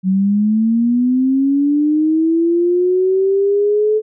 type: linear sweep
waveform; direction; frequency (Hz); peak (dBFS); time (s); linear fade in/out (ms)
sine; up; 185 to 434.3; -11; 0.03-4.02; 50
effects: none